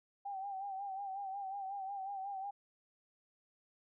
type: tone with vibrato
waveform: sine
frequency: 784 Hz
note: G5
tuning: in tune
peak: -39 dBFS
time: 0.25-2.51 s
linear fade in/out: 10 ms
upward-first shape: sine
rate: 5.5 Hz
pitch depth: 58 cents each way
effects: none